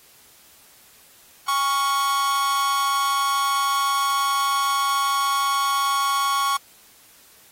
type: tone with amplitude modulation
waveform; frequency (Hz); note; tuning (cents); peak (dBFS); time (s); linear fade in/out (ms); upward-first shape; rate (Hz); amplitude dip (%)
45% pulse; 1108.7; C#6; 0; -16; 1.48-6.57; 5; sine; 295; 70
effects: white hiss -52 dBFS RMS until 7.51 s + AAC 48 kbps